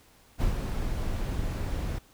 brown noise with ADSR envelope, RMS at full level -26 dBFS, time 0.38-1.99 s, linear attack 36 ms, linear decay 140 ms, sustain -4 dB, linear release 11 ms, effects pink hiss -59 dBFS RMS until 2.13 s

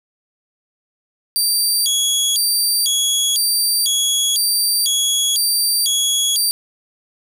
20% pulse tone with vibrato, 3954 Hz, B7, 1 cent sharp, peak -9 dBFS, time 1.36-6.51 s, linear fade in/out 0 ms, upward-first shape square, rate 1 Hz, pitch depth 290 cents each way, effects none

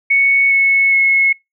sine tone with pitch steps, 2217 / 2199 / 2181 Hz, C#7 / C#7 / C#7, 0 / -14 / -29 cents, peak -9 dBFS, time 0.1-1.33 s, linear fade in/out 10 ms, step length 410 ms, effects noise-tail reverb RT60 0.2 s tail -25 dB re dry

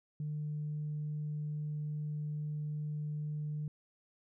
sine tone, 150.2 Hz, D3, 39 cents sharp, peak -34 dBFS, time 0.2-3.68 s, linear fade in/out 2 ms, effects tanh soft clip ceiling -31 dBFS

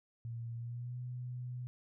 sine tone with pitch glide, 116.5 to 124.14 Hz, A#2 to B2, -1 to +9 cents, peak -39 dBFS, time 0.25-1.67 s, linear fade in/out 0 ms, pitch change +110 cents, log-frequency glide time 0.55-0.98 s, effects none

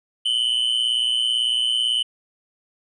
triangle tone pair together, 2960 / 3078 Hz, F#7 / G7, 0 / -32 cents, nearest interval minor second, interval 68 cents, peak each -20 dBFS, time 0.25-2.03 s, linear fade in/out 10 ms, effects resampled to 24000 Hz

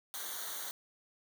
white noise with comb filter, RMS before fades -41 dBFS, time 0.14-0.71 s, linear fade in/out 0 ms, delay 0.39 ms, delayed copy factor -0.85, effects none

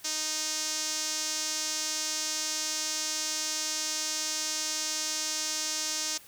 sawtooth tone with band-pass filter, 310 Hz, D#4, 6 cents flat, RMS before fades -32 dBFS, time 0.04-6.18 s, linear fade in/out 10 ms, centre 6000 Hz, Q 2.8, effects white hiss -53 dBFS RMS until 6.27 s

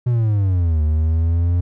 triangle exponential two-way sweep, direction down then up, 125 to 76 to 88.4 Hz, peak -12 dBFS, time 0.06-1.61 s, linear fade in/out 10 ms, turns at 0.82 s, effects none

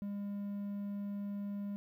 triangle tone, 202.2 Hz, G#3, 46 cents flat, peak -35 dBFS, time 0.02-1.76 s, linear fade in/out 0 ms, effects 12-bit

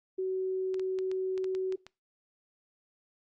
sine tone, 376 Hz, F#4, 28 cents sharp, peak -29 dBFS, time 0.18-1.76 s, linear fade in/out 10 ms
clicks, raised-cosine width 0.2 ms, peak -29 dBFS, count 9, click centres 0.743 / 0.796 / 0.988 / 1.115 / 1.378 / 1.443 / 1.55 / 1.724 / 1.866 s
effects noise-tail reverb RT60 0.3 s tail -24 dB re dry + Opus 32 kbps

